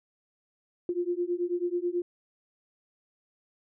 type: beating tone pair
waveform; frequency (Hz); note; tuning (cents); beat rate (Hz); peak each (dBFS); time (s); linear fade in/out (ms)
sine; 347.1 / 356.3; F4 / F4; -11 / +35; 9.2; -30; 0.89-2.02; 2
effects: none